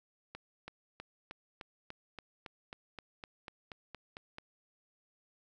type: accelerating click train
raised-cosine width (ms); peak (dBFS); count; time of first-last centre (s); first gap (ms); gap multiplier
0.3; -28; 16; 0.35-4.384; 330; 0.97
effects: none